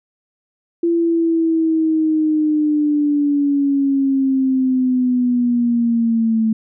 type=linear sweep; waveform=sine; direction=down; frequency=340 to 220 Hz; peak=-13 dBFS; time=0.83-6.53 s; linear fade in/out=5 ms; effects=none